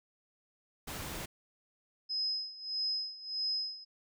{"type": "noise", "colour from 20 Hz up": "pink", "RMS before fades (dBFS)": -41, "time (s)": [0.87, 1.26], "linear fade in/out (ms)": 10}
{"type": "tone with tremolo", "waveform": "sine", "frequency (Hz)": 5080, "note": "D#8", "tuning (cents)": 35, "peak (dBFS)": -30, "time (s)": [2.09, 3.85], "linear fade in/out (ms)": 20, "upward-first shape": "sine", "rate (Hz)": 1.6, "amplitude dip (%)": 85}
{"effects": []}